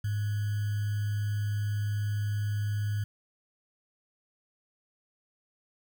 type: tone with sample-and-hold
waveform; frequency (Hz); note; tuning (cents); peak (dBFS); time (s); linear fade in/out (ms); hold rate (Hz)
sine; 103.83; G#2; 0; -27; 0.04-3.04; 5; 1575
effects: none